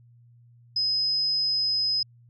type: tone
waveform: sine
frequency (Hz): 5060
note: D#8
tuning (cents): +28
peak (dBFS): -22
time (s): 0.76-2.03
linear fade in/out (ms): 5
effects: added 119 Hz sine -52 dBFS peak until 2.29 s